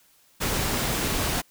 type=noise; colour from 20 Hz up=pink; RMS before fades=-26 dBFS; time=0.4-1.42 s; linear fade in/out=20 ms; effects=white hiss -60 dBFS RMS until 1.5 s